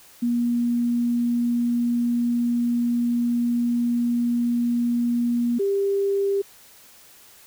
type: tone pair in turn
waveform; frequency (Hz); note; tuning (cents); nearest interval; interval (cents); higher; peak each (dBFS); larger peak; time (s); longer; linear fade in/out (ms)
sine; 238.8 / 396.8; A#3 / G4; +42 / +21; major sixth; 879; second; -19; neither; 0.22-5.59 / 5.59-6.42; first; 10
effects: white hiss -50 dBFS RMS until 7.46 s